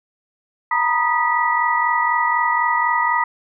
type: tone cluster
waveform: sine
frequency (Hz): 927 / 971 / 1241 / 1952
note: A#5 / B5 / D#6 / B6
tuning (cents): -10 / -30 / -5 / -21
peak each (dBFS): -21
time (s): 0.71-3.24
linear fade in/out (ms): 5
effects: none